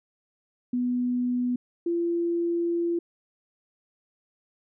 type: tone pair in turn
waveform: sine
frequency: 246.9 / 341.5 Hz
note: B3 / F4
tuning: 0 / -39 cents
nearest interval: tritone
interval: 561 cents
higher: second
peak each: -23 dBFS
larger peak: neither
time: 0.73-1.56 / 1.86-2.99 s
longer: second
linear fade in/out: 5 ms
effects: none